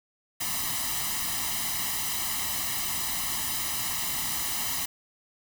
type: noise with comb filter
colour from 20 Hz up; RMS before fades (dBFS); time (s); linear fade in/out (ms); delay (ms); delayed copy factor
white; -30; 0.4-4.86; 10; 1; +0.8
effects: none